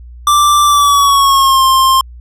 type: tone with pitch glide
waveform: square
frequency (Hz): 1174.7 to 1058.7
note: D6 to C6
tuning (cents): 0 to +20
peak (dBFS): -7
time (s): 0.27-2.01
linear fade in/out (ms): 2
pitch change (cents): -180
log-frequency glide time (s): 0.65-1.64
effects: added 60 Hz sine -30 dBFS peak until 2.2 s + resampled to 32000 Hz